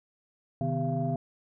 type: tone cluster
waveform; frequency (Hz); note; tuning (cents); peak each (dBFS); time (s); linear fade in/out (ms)
sine; 130.6 / 155.4 / 249.2 / 395.8 / 681; C3 / D#3 / B3 / G4 / F5; -3 / -2 / +16 / +17 / -44; -31 / -31 / -33 / -39 / -32; 0.61-1.16; 2
effects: tanh soft clip ceiling -17 dBFS